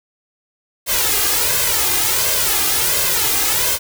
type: noise with flanger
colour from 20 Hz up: white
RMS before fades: -17 dBFS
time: 0.86-3.79 s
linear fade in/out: 50 ms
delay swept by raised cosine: 1.9 to 2.49 ms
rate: 1.4 Hz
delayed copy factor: +0.75
effects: none